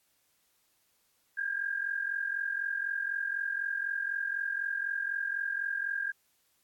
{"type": "tone pair together", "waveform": "sine", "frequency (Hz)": [1600, 1644], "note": ["G6", "G#6"], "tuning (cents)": [35, -18], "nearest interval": "unison", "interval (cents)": 47, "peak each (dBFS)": [-32, -35], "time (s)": [1.37, 6.12], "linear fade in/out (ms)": 10, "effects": ["white hiss -72 dBFS RMS until 6.63 s", "AAC 64 kbps"]}